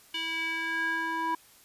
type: tone with band-pass filter sweep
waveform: square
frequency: 327.1 Hz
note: E4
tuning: 13 cents flat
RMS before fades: -31 dBFS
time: 0.14-1.35 s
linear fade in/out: 5 ms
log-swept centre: 2900 to 1100 Hz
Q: 4.4
effects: white hiss -57 dBFS RMS until 1.64 s + resampled to 32000 Hz

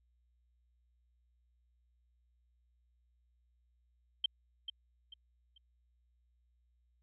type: tone with echo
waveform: sine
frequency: 3136 Hz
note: G7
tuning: in tune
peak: -27 dBFS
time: 4.24-4.26 s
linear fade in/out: 5 ms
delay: 440 ms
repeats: 3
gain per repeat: -10 dB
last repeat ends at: 5.58 s
effects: added 60 Hz sine -70 dBFS peak until 7.02 s

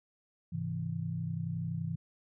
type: chord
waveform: sine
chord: Ab augmented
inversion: none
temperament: equal with one note detuned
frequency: 103.83 / 133.18 / 164.81 Hz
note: Ab2 / C3 / E3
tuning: 0 / +31 / 0 cents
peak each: -39 / -39 / -35 dBFS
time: 0.52-1.96 s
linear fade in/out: 10 ms
effects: none

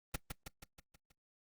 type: noise with echo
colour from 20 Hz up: pink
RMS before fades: -35 dBFS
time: 0.14-0.16 s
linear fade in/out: 5 ms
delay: 160 ms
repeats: 6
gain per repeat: -5 dB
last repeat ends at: 1.12 s
effects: noise-tail reverb RT60 0.1 s tail -20 dB re dry + Opus 32 kbps

